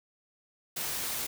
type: noise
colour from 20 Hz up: white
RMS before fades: -34 dBFS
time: 0.76-1.27 s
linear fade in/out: 10 ms
effects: none